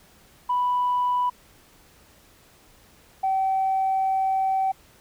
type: tone pair in turn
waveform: sine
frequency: 987.8 / 767.4 Hz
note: B5 / G5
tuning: 0 / -37 cents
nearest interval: major third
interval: 437 cents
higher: first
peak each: -19 dBFS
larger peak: neither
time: 0.49-1.3 / 3.23-4.72 s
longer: second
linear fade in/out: 10 ms
effects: tanh soft clip ceiling -16 dBFS + pink hiss -55 dBFS RMS until 5 s